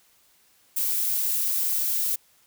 violet noise, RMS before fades -25 dBFS, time 0.76-2.16 s, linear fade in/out 10 ms, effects white hiss -61 dBFS RMS until 2.46 s

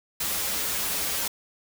white noise with comb filter, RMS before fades -28 dBFS, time 0.2-1.28 s, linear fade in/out 5 ms, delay 8.1 ms, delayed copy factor -0.75, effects none

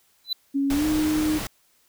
triangle tone with exponential growth, 4000 Hz, B7, 21 cents sharp, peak -18 dBFS, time 0.24-0.33 s, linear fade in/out 5 ms, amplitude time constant 18 ms
sine tone with pitch glide, 277.2 to 307.6 Hz, C#4 to D#4, 0 to -20 cents, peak -20 dBFS, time 0.54-1.39 s, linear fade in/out 20 ms, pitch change +180 cents, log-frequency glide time 0.72-0.85 s
pink noise, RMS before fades -31 dBFS, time 0.7-1.47 s, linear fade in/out 2 ms
effects white hiss -63 dBFS RMS until 1.88 s

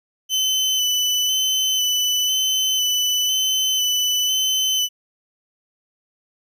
30% pulse tone with vibrato, 3021 Hz, F#7, 35 cents sharp, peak -15 dBFS, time 0.29-4.89 s, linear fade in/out 50 ms, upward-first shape square, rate 1 Hz, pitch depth 17 cents each way, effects none

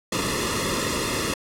pink noise with comb filter, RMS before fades -25 dBFS, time 0.12-1.34 s, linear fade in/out 5 ms, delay 1.3 ms, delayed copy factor -0.85, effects low-pass 10000 Hz 12 dB/octave

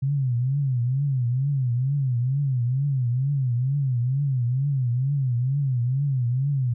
sine tone with vibrato, 130.81 Hz, C3, in tune, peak -20 dBFS, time 0.02-6.74 s, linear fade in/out 10 ms, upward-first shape triangle, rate 2.2 Hz, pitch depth 190 cents each way, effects none

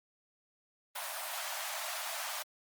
pink high-pass noise, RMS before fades -39 dBFS, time 0.95-2.43 s, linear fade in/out 10 ms, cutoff 600 Hz, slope 96 dB/octave, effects Opus 32 kbps

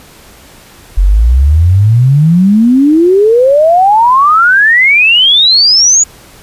sine exponential sweep, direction up, 43.65 to 6930 Hz, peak -3 dBFS, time 0.97-6.04 s, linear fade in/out 10 ms, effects pink hiss -37 dBFS RMS until 6.42 s + resampled to 32000 Hz

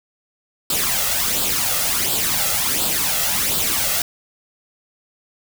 white noise with flanger, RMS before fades -20 dBFS, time 0.7-4.02 s, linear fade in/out 2 ms, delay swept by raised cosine 0.24 to 1.54 ms, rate 1.4 Hz, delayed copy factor +0.6, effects none

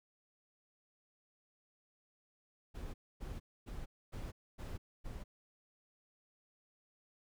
brown noise bursts, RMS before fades -44 dBFS, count 6, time 2.74-5.24 s, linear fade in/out 20 ms, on 200 ms, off 260 ms, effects none

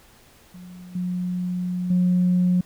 sine tone with level steps, 180 Hz, F#3, 47 cents flat, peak -38 / -23 / -15 dBFS, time 0.54-2.61 s, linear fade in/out 5 ms, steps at 0.95 / 1.9 s, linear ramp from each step 5 ms, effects tanh soft clip ceiling -12 dBFS + pink hiss -53 dBFS RMS until 2.65 s

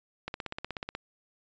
click train, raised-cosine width 0.3 ms, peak -19 dBFS, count 12, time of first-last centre 0.28-0.951 s, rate 16.4 Hz, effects resampled to 16000 Hz

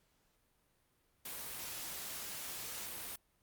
white noise, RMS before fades -44 dBFS, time 1.25-3.16 s, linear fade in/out 5 ms, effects pink hiss -75 dBFS RMS until 3.42 s + Opus 48 kbps

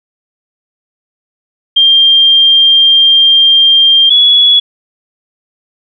sine tone pair in turn, 3190 / 3381 Hz, G7 / G#7, +30 / +30 cents, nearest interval minor second, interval 100 cents, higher second, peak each -3 dBFS, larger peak neither, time 1.76-4.1 / 4.1-4.6 s, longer first, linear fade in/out 10 ms, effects none

